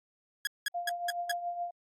sawtooth tone bursts, 1661.2 Hz, G#6, in tune, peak -25 dBFS, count 5, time 0.45-1.315 s, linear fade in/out 2 ms, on 21 ms, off 190 ms
sine tone with tremolo, 698.5 Hz, F5, in tune, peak -30 dBFS, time 0.74-1.71 s, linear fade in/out 10 ms, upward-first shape triangle, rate 7.1 Hz, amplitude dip 65%
effects AAC 48 kbps

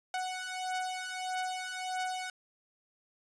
sawtooth beating tone pair, 740 / 741.6 Hz, F#5 / F#5, 0 / +4 cents, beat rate 1.6 Hz, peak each -34 / -33 dBFS, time 0.14-2.3 s, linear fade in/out 2 ms, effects resampled to 22050 Hz

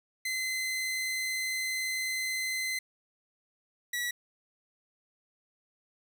sawtooth tone pair in turn, 2053 / 1938.6 Hz, C7 / B6, -33 / -33 cents, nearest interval minor second, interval 100 cents, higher first, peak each -27 dBFS, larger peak neither, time 0.25-2.79 / 3.93-4.11 s, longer first, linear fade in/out 5 ms, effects none

